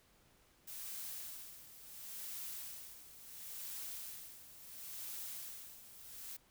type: noise with tremolo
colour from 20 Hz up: blue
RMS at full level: -45 dBFS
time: 0.67-6.37 s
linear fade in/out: 10 ms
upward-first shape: sine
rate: 0.72 Hz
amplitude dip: 75%
effects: pink hiss -69 dBFS RMS until 6.5 s